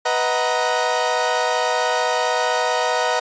30% pulse chord, B major seventh, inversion none, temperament equal with one note detuned, 493.9 / 630.2 / 740 / 932.3 Hz, B4 / D#5 / F#5 / A#5, 0 / +22 / 0 / 0 cents, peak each -21 dBFS, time 0.05-3.2 s, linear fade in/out 10 ms, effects resampled to 16000 Hz

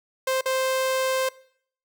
sawtooth tone with dropouts, 523.3 Hz, C5, in tune, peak -18 dBFS, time 0.27-1.29 s, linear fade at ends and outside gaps 5 ms, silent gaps 0.411-0.457 s, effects noise-tail reverb RT60 0.6 s tail -21 dB re dry

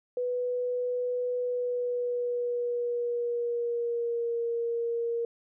sine tone with pitch glide, 493.9 to 467.3 Hz, B4 to A#4, 0 to +4 cents, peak -27 dBFS, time 0.17-5.25 s, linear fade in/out 2 ms, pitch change -96 cents, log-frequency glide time 1.38-4.41 s, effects none

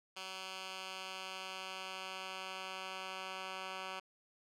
10% pulse tone with band-pass filter sweep, 188.7 Hz, F#3, 34 cents sharp, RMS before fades -45 dBFS, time 0.16-4 s, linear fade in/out 10 ms, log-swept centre 3400 to 2100 Hz, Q 0.98, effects none

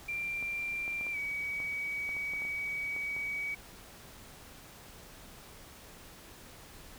sine tone with pitch glide, 2368 to 2266 Hz, D7 to C#7, +14 to +37 cents, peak -33 dBFS, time 0.08-3.55 s, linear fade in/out 10 ms, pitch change -77 cents, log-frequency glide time 1.12-1.17 s
clicks, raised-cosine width 1 ms, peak -33 dBFS, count 12, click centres 0.426 / 0.879 / 1.011 / 1.067 / 1.602 / 2.091 / 2.167 / 2.336 / 2.42 / 2.451 / 2.964 / 3.165 s
effects pink hiss -52 dBFS RMS until 6.98 s

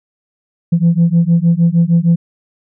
sine beating tone pair, 165.9 / 172.4 Hz, E3 / F3, +11 / -22 cents, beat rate 6.5 Hz, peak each -10 dBFS, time 0.72-2.16 s, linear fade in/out 10 ms, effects tanh soft clip ceiling -4 dBFS

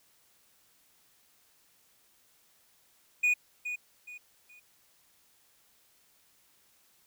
triangle tone with echo, 2464 Hz, D#7, 17 cents flat, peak -21 dBFS, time 3.23-3.34 s, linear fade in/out 10 ms, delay 420 ms, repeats 3, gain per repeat -10 dB, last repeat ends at 4.6 s, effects white hiss -66 dBFS RMS until 7.06 s

